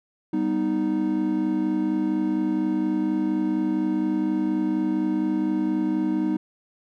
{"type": "chord", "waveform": "triangle", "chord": "G augmented", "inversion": "none", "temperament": "equal", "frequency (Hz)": [196, 246.9, 311.1], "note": ["G3", "B3", "D#4"], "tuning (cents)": [0, 0, 0], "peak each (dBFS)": [-26, -26, -21], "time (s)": [0.33, 6.37], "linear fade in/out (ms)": 5, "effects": []}